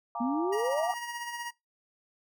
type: chord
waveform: sine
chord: Bb dominant seventh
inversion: second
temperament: equal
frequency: 698.5 / 830.6 / 932.3 / 1174.7 Hz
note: F5 / Ab5 / Bb5 / D6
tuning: 0 / 0 / 0 / 0 cents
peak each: -38 / -39 / -37 / -39 dBFS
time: 0.15-0.94 s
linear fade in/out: 2 ms
type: exponential sweep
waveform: sine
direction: up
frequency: 233.1 to 759 Hz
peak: -27 dBFS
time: 0.2-0.92 s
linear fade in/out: 10 ms
type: tone with tremolo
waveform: 25% pulse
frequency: 950 Hz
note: A#5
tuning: 33 cents sharp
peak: -30 dBFS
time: 0.52-1.51 s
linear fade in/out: 10 ms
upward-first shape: sine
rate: 16 Hz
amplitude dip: 45%
effects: noise-tail reverb RT60 0.2 s tail -21 dB re dry